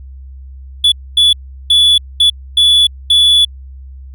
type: tone bursts at uneven times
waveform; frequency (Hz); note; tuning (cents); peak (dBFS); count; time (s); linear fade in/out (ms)
triangle; 3433; A7; -43; -4; 6; 0.84-0.92 / 1.17-1.33 / 1.7-1.98 / 2.2-2.3 / 2.57-2.87 / 3.1-3.45; 5
effects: added 66 Hz sine -29 dBFS peak until 4.14 s